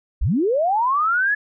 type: linear sweep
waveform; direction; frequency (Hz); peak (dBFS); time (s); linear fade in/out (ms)
sine; up; 30.44 to 1723; -16; 0.21-1.35; 10
effects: none